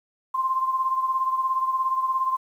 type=beating tone pair; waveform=sine; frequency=1046.5 / 1063.5 Hz; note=C6 / C6; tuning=0 / +28 cents; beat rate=17 Hz; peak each=-22 / -29 dBFS; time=0.34-2.37 s; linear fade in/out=10 ms; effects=9-bit